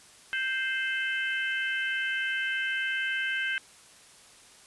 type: harmonic tone with a mistuned harmonic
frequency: 523.3 Hz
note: C5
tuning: in tune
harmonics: 3 / 4 / 5 / 6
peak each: -29 / -35 / -36 / -37 dBFS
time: 0.33-3.58 s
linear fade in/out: 0 ms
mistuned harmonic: 6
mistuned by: -46 cents
effects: white hiss -54 dBFS RMS until 4.66 s + resampled to 24000 Hz